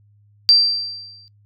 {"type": "tone with exponential decay", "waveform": "sine", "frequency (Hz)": 4699, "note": "D8", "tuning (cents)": 0, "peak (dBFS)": -6, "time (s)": [0.49, 1.28], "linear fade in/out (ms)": 0, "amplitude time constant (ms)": 170, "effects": ["noise-tail reverb RT60 0.1 s tail -26 dB re dry", "added 103 Hz sine -51 dBFS peak until 1.45 s"]}